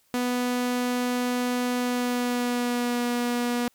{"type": "tone with pitch glide", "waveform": "sawtooth", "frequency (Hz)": [246.9, 241.8], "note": ["B3", "B3"], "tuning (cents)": [0, -36], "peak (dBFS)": -20, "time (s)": [0.14, 3.68], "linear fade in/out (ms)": 0, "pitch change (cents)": -36, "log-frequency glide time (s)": [1.76, 3.01], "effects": ["white hiss -65 dBFS RMS until 3.74 s"]}